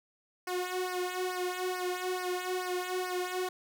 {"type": "tone with flanger", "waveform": "sawtooth", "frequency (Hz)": 364.4, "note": "F#4", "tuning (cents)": -26, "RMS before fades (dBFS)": -34, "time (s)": [0.47, 3.49], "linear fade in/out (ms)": 5, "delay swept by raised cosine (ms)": [0.27, 2.57], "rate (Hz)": 2.3, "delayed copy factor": -0.95, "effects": []}